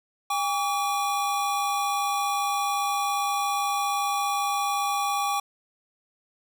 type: tone pair together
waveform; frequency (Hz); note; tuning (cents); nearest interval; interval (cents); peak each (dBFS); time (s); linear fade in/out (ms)
square; 807.5 / 1142; G#5 / D6; -49 / -49; tritone; 600; -27 / -28; 0.3-5.4; 5
effects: none